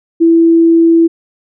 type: tone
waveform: sine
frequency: 331.7 Hz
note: E4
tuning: 11 cents sharp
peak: -4 dBFS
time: 0.2-1.08 s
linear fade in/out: 20 ms
effects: none